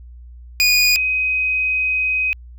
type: tone pair in turn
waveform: 25% pulse / sine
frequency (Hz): 2463 / 2518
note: D#7 / D#7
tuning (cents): -18 / +20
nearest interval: unison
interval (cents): 38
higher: second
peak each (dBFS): -8 / -16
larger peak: first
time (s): 0.6-0.96 / 0.96-2.33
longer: second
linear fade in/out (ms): 0
effects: added 60 Hz sine -36 dBFS peak until 2.58 s